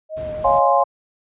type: tone with vibrato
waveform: sine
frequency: 622.3 Hz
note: D#5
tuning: in tune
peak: -25 dBFS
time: 0.09-0.72 s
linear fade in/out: 50 ms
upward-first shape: sine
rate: 3 Hz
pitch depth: 24 cents each way
type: noise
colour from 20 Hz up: brown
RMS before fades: -32 dBFS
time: 0.16-0.6 s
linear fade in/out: 20 ms
type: chord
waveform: sine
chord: Db major seventh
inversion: none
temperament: equal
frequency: 554.4 / 698.5 / 830.6 / 1046.5 Hz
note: Db5 / F5 / Ab5 / C6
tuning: 0 / 0 / 0 / 0 cents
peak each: -18 dBFS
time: 0.44-0.84 s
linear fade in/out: 10 ms
effects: high-pass 60 Hz 12 dB/octave + resampled to 8000 Hz